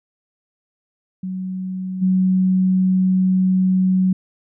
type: tone with level steps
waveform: sine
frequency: 186.4 Hz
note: F#3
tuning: 13 cents sharp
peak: -23 / -13 dBFS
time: 1.23-4.13 s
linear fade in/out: 5 ms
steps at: 2.01 s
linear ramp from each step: 20 ms
effects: none